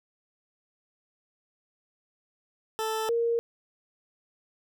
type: tone pair in turn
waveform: 20% pulse / sine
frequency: 440 / 466.2 Hz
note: A4 / A#4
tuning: 0 / 0 cents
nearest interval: minor second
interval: 100 cents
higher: second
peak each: -23 dBFS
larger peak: neither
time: 2.79-3.09 / 3.09-3.39 s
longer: neither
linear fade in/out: 0 ms
effects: none